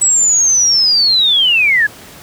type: linear sweep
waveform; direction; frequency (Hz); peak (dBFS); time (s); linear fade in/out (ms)
sine; down; 7902 to 1645; -8; 0.01-1.87; 10
effects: pink hiss -36 dBFS RMS until 2.22 s + high-pass 80 Hz 12 dB/octave